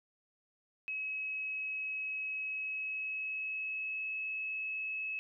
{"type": "tone with pitch glide", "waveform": "sine", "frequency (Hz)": [2562, 2584], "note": ["E7", "E7"], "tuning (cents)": [-50, -35], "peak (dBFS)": -35, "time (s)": [0.88, 5.19], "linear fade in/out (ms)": 0, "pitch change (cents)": 15, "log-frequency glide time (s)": [2.42, 4.1], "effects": []}